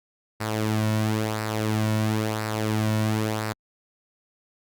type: tone with flanger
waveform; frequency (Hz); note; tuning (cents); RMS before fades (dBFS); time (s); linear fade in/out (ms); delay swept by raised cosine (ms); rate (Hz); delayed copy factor
sawtooth; 108.5; A2; -24; -25; 0.4-3.53; 10; 0.3 to 2.5; 0.98; -0.55
effects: Opus 48 kbps